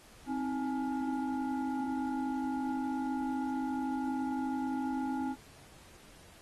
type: tone with frequency modulation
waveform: sine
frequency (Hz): 261.6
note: C4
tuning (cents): 0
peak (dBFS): -31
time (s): 0.26-5.36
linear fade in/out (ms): 50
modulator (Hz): 575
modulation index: 0.96
effects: pink hiss -57 dBFS RMS until 6.41 s + AAC 32 kbps